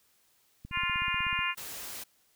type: click train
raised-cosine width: 5 ms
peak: -31 dBFS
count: 13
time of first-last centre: 0.65-1.391 s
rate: 16.2 Hz
type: harmonic tone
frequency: 350 Hz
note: F4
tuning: 4 cents sharp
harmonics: 3 / 4 / 5 / 6 / 7 / 8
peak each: -34 / -38 / -36 / -36 / -33 / -35 dBFS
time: 0.71-1.55 s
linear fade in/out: 50 ms
type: noise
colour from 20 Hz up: white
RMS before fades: -41 dBFS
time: 1.57-2.04 s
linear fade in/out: 10 ms
effects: white hiss -68 dBFS RMS until 2.35 s